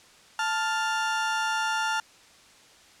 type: tone pair together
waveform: 35% pulse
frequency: 880 / 1399.9 Hz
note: A5 / F6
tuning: 0 / +4 cents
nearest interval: minor sixth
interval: 804 cents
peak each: -26 / -26 dBFS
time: 0.39-2 s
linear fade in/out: 2 ms
effects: white hiss -54 dBFS RMS until 3 s + low-pass 7000 Hz 12 dB/octave